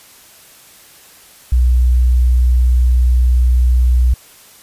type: tone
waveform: sine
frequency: 61.74 Hz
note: B1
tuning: in tune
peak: -8 dBFS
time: 1.52-4.14 s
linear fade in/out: 5 ms
effects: white hiss -43 dBFS RMS until 4.62 s + resampled to 32000 Hz